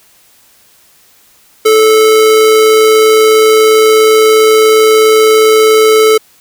square tone with amplitude modulation, 436.2 Hz, A4, 15 cents flat, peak -3 dBFS, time 1.65-6.18 s, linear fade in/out 10 ms, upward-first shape sine, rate 117 Hz, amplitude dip 30%, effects white hiss -46 dBFS RMS until 6.4 s

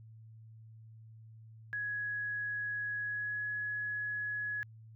sine tone with pitch glide, 1672 to 1685.6 Hz, G#6 to G#6, +11 to +25 cents, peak -34 dBFS, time 1.73-4.63 s, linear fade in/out 0 ms, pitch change +14 cents, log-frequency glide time 3.01-3.47 s, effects added 111 Hz sine -51 dBFS peak until 4.95 s

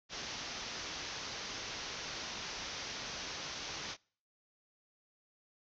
white low-pass noise, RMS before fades -43 dBFS, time 0.09-3.97 s, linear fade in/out 50 ms, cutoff 6300 Hz, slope 96 dB/octave, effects noise-tail reverb RT60 0.5 s tail -26 dB re dry

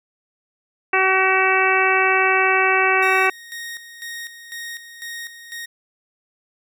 harmonic tone, 379.3 Hz, F#4, 43 cents sharp, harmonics 1 / 2 / 3 / 4 / 5 / 6 / 7, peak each -22 / -22 / -22 / -22 / -22 / -22 / -22 dBFS, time 0.93-3.3 s, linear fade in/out 5 ms
sawtooth tone with tremolo, 1864.7 Hz, A#6, in tune, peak -26 dBFS, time 3.02-5.66 s, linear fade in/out 10 ms, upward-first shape square, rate 2 Hz, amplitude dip 65%
effects none

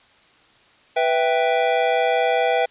square chord, E minor, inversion second, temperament equal, 493.9 / 659.3 / 784 Hz, B4 / E5 / G5, 0 / 0 / 0 cents, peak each -22 dBFS, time 0.96-2.66 s, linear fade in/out 10 ms, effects white hiss -54 dBFS RMS until 2.7 s + resampled to 8000 Hz

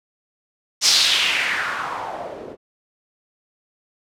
blue noise with low-pass filter sweep, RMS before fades -21 dBFS, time 0.81-2.57 s, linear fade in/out 50 ms, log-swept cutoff 5600 to 390 Hz, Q 2.9, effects none

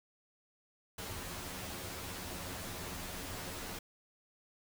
pink noise with comb filter, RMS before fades -43 dBFS, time 0.98-3.79 s, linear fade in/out 5 ms, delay 11 ms, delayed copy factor +0.8, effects none

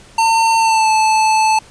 square tone with pitch glide, 904 to 874.2 Hz, A5 to A5, +47 to -11 cents, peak -11 dBFS, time 0.18-1.59 s, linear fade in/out 5 ms, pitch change -58 cents, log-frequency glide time 0.58-0.9 s, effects pink hiss -43 dBFS RMS until 1.7 s + resampled to 22050 Hz

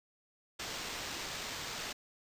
blue noise with sample-and-hold, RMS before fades -41 dBFS, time 0.59-1.93 s, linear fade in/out 10 ms, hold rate 11025 Hz, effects resampled to 32000 Hz

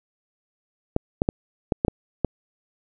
clicks, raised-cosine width 2 ms, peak -6 dBFS, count 7, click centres 0.964 / 1.219 / 1.289 / 1.722 / 1.849 / 1.882 / 2.247 s, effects none

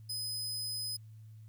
sawtooth tone, 5030 Hz, D#8, 18 cents sharp, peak -33 dBFS, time 0.09-0.97 s, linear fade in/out 10 ms, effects added 109 Hz sine -49 dBFS peak until 1.48 s + white hiss -75 dBFS RMS until 1.48 s

